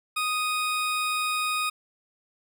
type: tone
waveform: 20% pulse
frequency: 1244.5 Hz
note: D#6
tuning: in tune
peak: -20 dBFS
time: 0.16-1.7 s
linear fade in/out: 10 ms
effects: none